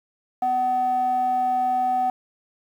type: tone with band-pass filter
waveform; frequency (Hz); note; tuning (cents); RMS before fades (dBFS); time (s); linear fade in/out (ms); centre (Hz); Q
square; 251.2; B3; +30; -22; 0.42-2.1; 2; 720; 10
effects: 9-bit